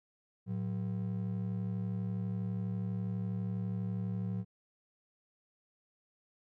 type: ring-modulated tone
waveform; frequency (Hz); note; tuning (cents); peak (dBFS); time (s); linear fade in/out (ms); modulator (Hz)
triangle; 146.83; D3; 0; -28; 0.46-4.45; 50; 36.1
effects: none